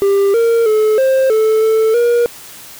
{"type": "tone with pitch steps", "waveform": "triangle", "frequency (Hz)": [396.9, 462.1, 431.1, 529, 437.4, 441.4, 475.9], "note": ["G4", "A#4", "A4", "C5", "A4", "A4", "A#4"], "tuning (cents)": [22, -15, -35, 19, -10, 5, 36], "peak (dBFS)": -7, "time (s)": [0.02, 2.26], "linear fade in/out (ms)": 0, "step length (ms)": 320, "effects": ["white hiss -35 dBFS RMS until 2.79 s"]}